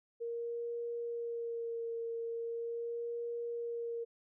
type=tone with vibrato; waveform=sine; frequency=466.2 Hz; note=A#4; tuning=in tune; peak=-36 dBFS; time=0.2-4.05 s; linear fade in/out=20 ms; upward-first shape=sine; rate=0.4 Hz; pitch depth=19 cents each way; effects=none